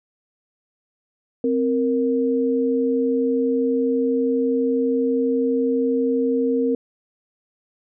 sine tone pair together, 261.6 / 466.1 Hz, C4 / A#4, 0 / 0 cents, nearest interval minor seventh, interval 1000 cents, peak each -20 dBFS, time 1.44-6.75 s, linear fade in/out 2 ms, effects none

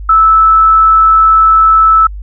sine tone, 1311 Hz, E6, 10 cents flat, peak -3 dBFS, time 0.09-2.07 s, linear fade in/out 5 ms, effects added 50 Hz sine -21 dBFS peak until 2.22 s

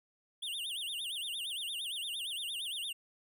square tone with vibrato, 3200 Hz, G7, 35 cents sharp, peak -37 dBFS, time 0.42-2.93 s, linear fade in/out 10 ms, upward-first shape sine, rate 8.7 Hz, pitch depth 250 cents each way, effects none

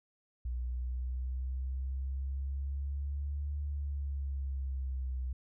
sine exponential two-way sweep, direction up then down, 60.7 to 72.7 to 63.3 Hz, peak -33 dBFS, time 0.45-5.33 s, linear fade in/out 5 ms, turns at 3.59 s, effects none

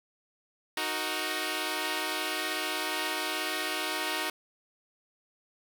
5% pulse chord, D# minor, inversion none, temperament equal, 311.1 / 370 / 466.2 Hz, D#4 / F#4 / A#4, 0 / 0 / 0 cents, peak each -22 / -22 / -27 dBFS, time 0.77-4.3 s, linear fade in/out 2 ms, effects none

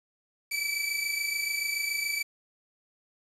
sawtooth tone pair together, 2294 / 2321 Hz, D7 / D7, -41 / -21 cents, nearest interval unison, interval 20 cents, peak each -28 dBFS, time 0.51-2.23 s, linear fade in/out 10 ms, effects resampled to 32000 Hz + 8-bit

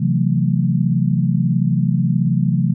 sine chord, F# half-diminished seventh, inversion second, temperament just, 133.2 / 166.5 / 185 / 222 Hz, C3 / E3 / F#3 / A3, +31 / +18 / 0 / +16 cents, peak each -18 / -18 / -20 / -23 dBFS, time 0-2.74 s, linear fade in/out 10 ms, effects none

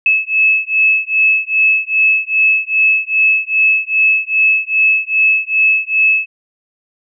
sine beating tone pair, 2595 / 2597.5 Hz, E7 / E7, -28 / -26 cents, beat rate 2.5 Hz, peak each -13 / -13 dBFS, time 0.06-6.26 s, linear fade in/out 2 ms, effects none

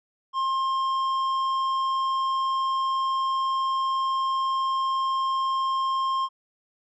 sine tone with tanh clipping, 1063 Hz, C6, 27 cents sharp, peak -24 dBFS, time 0.33-6.29 s, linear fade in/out 50 ms, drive 8 dB, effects none

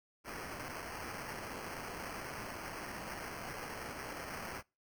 white noise with sample-and-hold, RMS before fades -44 dBFS, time 0.24-4.63 s, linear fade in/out 50 ms, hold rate 3675 Hz, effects noise-tail reverb RT60 0.3 s tail -26 dB re dry

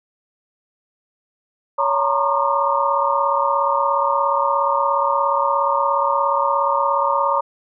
sine tone cluster, 560 / 916 / 953 / 1078 / 1206 Hz, C#5 / A#5 / A#5 / C#6 / D6, +18 / -31 / +38 / -49 / +46 cents, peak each -22 dBFS, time 1.78-7.41 s, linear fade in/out 10 ms, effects none

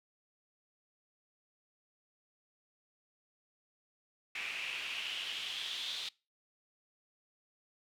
pink noise with band-pass filter sweep, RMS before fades -40 dBFS, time 4.35-6.09 s, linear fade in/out 5 ms, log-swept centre 2400 to 3700 Hz, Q 5, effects noise-tail reverb RT60 0.3 s tail -24 dB re dry

